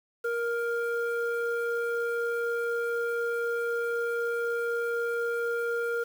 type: tone pair together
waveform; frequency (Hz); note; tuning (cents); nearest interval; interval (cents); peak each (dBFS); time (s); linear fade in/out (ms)
sine; 469.4 / 1404.2; A#4 / F6; +12 / +9; octave + perfect fifth; 1897; -27 / -30; 0.24-6.04; 10
effects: tanh soft clip ceiling -22 dBFS + 8-bit